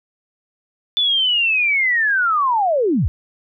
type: linear sweep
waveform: sine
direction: down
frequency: 3503 to 51 Hz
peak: -14 dBFS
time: 0.97-3.08 s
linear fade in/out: 0 ms
effects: none